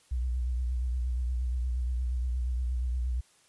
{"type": "tone with vibrato", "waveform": "sine", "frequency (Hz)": 61.74, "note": "B1", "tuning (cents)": 0, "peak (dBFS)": -27, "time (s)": [0.11, 3.21], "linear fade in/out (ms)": 10, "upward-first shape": "triangle", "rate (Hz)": 8.5, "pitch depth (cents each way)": 77, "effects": ["white hiss -63 dBFS RMS until 3.48 s", "resampled to 24000 Hz"]}